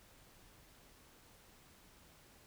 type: silence
effects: pink hiss -63 dBFS RMS until 2.46 s